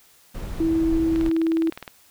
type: noise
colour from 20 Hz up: brown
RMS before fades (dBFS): -30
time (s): 0.34-1.3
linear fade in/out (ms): 10
type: tone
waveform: sine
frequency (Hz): 326.1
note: E4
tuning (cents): -19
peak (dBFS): -18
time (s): 0.6-1.7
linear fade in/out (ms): 5
type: click train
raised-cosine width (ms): 0.3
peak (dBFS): -19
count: 15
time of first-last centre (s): 1.16-1.878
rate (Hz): 19.5
effects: white hiss -55 dBFS RMS until 2.1 s